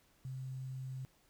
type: tone with quantisation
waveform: sine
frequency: 130.81 Hz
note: C3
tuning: in tune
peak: -40 dBFS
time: 0.25-1.05 s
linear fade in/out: 0 ms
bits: 11
effects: pink hiss -70 dBFS RMS until 1.29 s